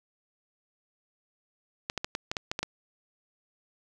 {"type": "clicks", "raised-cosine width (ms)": 0.2, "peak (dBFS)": -13, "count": 9, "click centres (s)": [1.899, 1.977, 2.045, 2.151, 2.315, 2.368, 2.515, 2.591, 2.63], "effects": []}